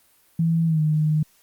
sine tone with pitch glide, 164.81 to 153.77 Hz, E3 to D#3, 0 to -20 cents, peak -17 dBFS, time 0.39-1.23 s, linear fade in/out 5 ms, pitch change -120 cents, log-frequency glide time 0.66-0.81 s, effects white hiss -59 dBFS RMS until 1.42 s + Opus 32 kbps

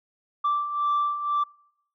sine beating tone pair, 1169 / 1171 Hz, D6 / D6, -8 / -5 cents, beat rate 2 Hz, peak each -28 / -22 dBFS, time 0.44-1.44 s, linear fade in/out 10 ms, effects noise-tail reverb RT60 0.8 s tail -26 dB re dry + tanh soft clip ceiling -18 dBFS

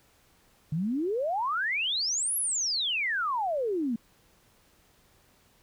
sine exponential two-way sweep, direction up then down, 146.5 to 11530 to 217.6 Hz, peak -26 dBFS, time 0.72-3.96 s, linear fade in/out 5 ms, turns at 2.37 s, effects pink hiss -63 dBFS RMS until 5.62 s

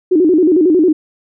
sine tone with vibrato, 336.6 Hz, E4, 36 cents sharp, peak -7 dBFS, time 0.11-0.93 s, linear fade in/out 10 ms, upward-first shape square, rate 11 Hz, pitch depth 150 cents each way, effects none

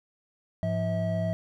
triangle tone cluster, 105.7 / 174.6 / 645 Hz, G#2 / F3 / E5, +31 / 0 / -38 cents, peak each -28 dBFS, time 0.63-1.33 s, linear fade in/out 0 ms, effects none

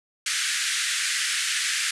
pink band-pass noise, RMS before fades -26 dBFS, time 0.26-1.91 s, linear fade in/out 5 ms, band 1500 to 10000 Hz, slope 48 dB/octave, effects none

